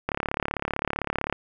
click train, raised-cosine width 0.5 ms, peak -10 dBFS, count 45, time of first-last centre 0.09-1.326 s, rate 35.6 Hz, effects none

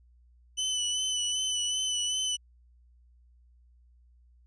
25% pulse tone with vibrato, 3000 Hz, F#7, 23 cents sharp, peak -24 dBFS, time 0.57-2.37 s, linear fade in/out 20 ms, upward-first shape sine, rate 2.6 Hz, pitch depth 30 cents each way, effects added 60 Hz sine -57 dBFS peak until 4.46 s + resampled to 22050 Hz

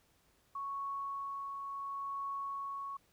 sine tone with tremolo, 1108.7 Hz, C#6, in tune, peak -36 dBFS, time 0.55-2.97 s, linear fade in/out 5 ms, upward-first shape triangle, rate 0.72 Hz, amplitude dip 35%, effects pink hiss -71 dBFS RMS until 3.12 s

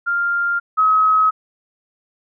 sine tone pair in turn, 1396.9 / 1276.5 Hz, F6 / D#6, 0 / +44 cents, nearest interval major second, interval 156 cents, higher first, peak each -16 / -11 dBFS, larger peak second, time 0.06-0.6 / 0.77-1.31 s, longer neither, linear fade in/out 20 ms, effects none

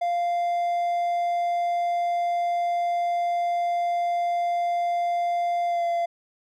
triangle tone with pitch glide, 696 to 686.8 Hz, F5 to F5, -6 to -29 cents, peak -20 dBFS, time 0.01-6.06 s, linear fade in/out 10 ms, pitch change -23 cents, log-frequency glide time 5.67-5.84 s, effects none

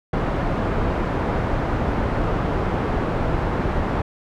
pink low-pass noise, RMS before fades -22 dBFS, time 0.13-4.02 s, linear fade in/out 5 ms, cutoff 1200 Hz, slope 12 dB/octave, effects none

